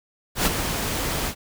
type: noise with ADSR envelope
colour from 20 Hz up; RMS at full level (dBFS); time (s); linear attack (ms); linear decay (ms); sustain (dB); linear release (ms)
pink; -18; 0.35-1.35; 110; 28; -8; 75
effects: none